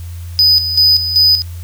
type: tone with tremolo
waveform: triangle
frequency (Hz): 4989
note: D#8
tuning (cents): +4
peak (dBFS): -5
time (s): 0.39-1.42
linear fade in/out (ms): 0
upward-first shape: square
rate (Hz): 2.6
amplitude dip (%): 65
effects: added 86 Hz sine -24 dBFS peak until 1.63 s + white hiss -42 dBFS RMS until 1.63 s